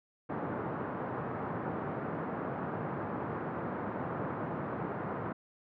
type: band-pass noise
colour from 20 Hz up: pink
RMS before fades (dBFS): -37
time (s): 0.29-5.33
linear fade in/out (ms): 10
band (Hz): 120 to 1400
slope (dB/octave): 24
effects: none